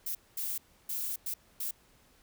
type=noise bursts at uneven times; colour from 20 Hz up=violet; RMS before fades=-35 dBFS; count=5; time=0.06-0.15 / 0.37-0.58 / 0.89-1.16 / 1.26-1.34 / 1.6-1.71 s; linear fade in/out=5 ms; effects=pink hiss -64 dBFS RMS until 2.22 s